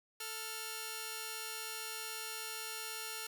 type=tone pair together; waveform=5% pulse; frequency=441.3 / 1400 Hz; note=A4 / F6; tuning=+5 / +4 cents; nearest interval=octave + minor sixth; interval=1999 cents; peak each=-33 / -31 dBFS; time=0.2-3.27 s; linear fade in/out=5 ms; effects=none